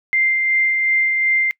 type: tone with tremolo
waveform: sine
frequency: 2093 Hz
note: C7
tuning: in tune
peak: -13 dBFS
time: 0.13-1.51 s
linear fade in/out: 0 ms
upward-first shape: sine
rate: 2.7 Hz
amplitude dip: 30%
effects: noise-tail reverb RT60 0.1 s tail -23 dB re dry